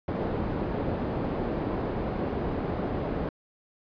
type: low-pass noise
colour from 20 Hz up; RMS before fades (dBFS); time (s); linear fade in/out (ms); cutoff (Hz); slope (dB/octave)
white; -30; 0.08-3.29; 2; 480; 12
effects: resampled to 11025 Hz